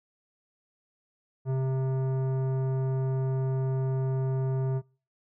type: tone with tanh clipping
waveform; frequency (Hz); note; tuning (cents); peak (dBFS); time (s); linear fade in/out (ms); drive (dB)
triangle; 132; C3; +16; -27; 1.45-4.82; 50; 18
effects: noise-tail reverb RT60 0.4 s tail -26 dB re dry